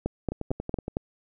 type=two click trains; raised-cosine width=2 ms; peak=-13 / -18 dBFS; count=5 / 7; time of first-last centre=0.06-0.969 / 0.32-0.881 s; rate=4.4 / 10.7 Hz; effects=none